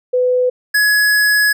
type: tone pair in turn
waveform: sine / square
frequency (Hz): 501 / 1685.2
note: B4 / G#6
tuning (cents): +25 / +25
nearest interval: octave + major sixth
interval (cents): 2100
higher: second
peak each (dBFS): -11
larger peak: neither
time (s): 0.13-0.5 / 0.74-1.53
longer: second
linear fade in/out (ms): 10
effects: none